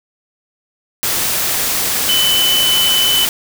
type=tone in noise; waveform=sine; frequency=3016 Hz; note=F#7; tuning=32 cents sharp; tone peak=-12 dBFS; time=2.09-3.25 s; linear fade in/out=0 ms; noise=white; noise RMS=-17 dBFS; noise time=1.03-3.29 s; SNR=+2 dB; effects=none